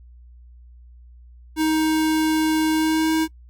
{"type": "tone with pitch glide", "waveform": "square", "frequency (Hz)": [314.2, 318.4], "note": ["D#4", "D#4"], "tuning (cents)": [17, 40], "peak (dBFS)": -18, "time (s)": [1.56, 3.28], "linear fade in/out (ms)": 50, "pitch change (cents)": 23, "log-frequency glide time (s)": [2.72, 3.14], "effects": ["noise-tail reverb RT60 0.1 s tail -23 dB re dry", "added 60 Hz sine -43 dBFS peak until 3.49 s"]}